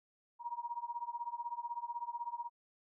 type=tone with tremolo; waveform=sine; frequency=949 Hz; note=A#5; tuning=31 cents sharp; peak=-34 dBFS; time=0.39-2.5 s; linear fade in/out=50 ms; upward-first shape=triangle; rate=16 Hz; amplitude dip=100%; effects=none